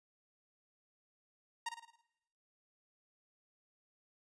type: tone with echo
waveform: sawtooth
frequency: 933 Hz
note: A#5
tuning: 1 cent sharp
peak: -32 dBFS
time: 1.66-1.69 s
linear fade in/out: 5 ms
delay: 54 ms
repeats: 6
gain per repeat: -6 dB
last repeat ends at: 2.014 s
effects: noise-tail reverb RT60 0.9 s tail -20 dB re dry + resampled to 22050 Hz